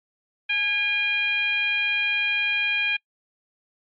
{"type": "tone with frequency modulation", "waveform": "sine", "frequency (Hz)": 2428, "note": "D#7", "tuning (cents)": -43, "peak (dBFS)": -20, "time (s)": [0.49, 2.97], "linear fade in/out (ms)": 10, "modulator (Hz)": 788, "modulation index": 0.79, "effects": ["noise-tail reverb RT60 0.1 s tail -26 dB re dry", "MP3 48 kbps"]}